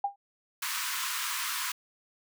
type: tone with exponential decay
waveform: sine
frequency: 802 Hz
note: G5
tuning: 39 cents sharp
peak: -22 dBFS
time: 0.04-0.16 s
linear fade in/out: 5 ms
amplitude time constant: 25 ms
type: high-pass noise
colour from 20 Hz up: pink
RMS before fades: -33 dBFS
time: 0.62-1.72 s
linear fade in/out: 5 ms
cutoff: 970 Hz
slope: 96 dB/octave
effects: none